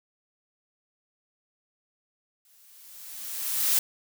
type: noise with exponential growth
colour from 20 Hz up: blue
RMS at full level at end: -21 dBFS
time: 2.45-3.79 s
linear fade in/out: 2 ms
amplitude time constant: 290 ms
effects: none